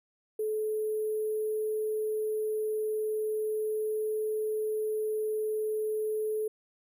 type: tone with sample-and-hold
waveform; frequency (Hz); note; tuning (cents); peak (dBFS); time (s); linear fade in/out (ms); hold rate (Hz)
sine; 430.4; A4; -38; -28; 0.39-6.48; 5; 11025
effects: none